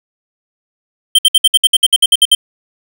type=tone bursts; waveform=square; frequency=3136 Hz; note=G7; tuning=in tune; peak=-5 dBFS; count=13; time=1.15-2.35 s; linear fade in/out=5 ms; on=36 ms; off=61 ms; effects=7-bit